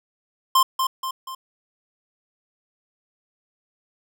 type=tone with echo; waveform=square; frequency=1051 Hz; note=C6; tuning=7 cents sharp; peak=-14 dBFS; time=0.55-0.63 s; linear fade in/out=5 ms; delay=240 ms; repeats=3; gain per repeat=-6 dB; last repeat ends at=1.35 s; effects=none